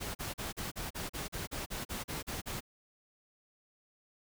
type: noise bursts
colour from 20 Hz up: pink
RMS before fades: -39 dBFS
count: 14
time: 0-2.607 s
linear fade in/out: 20 ms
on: 150 ms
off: 39 ms
effects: none